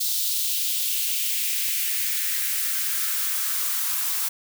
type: noise with high-pass filter sweep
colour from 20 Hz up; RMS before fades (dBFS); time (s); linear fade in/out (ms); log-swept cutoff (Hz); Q
blue; -25; 0-4.29; 10; 4000 to 960; 2.2
effects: none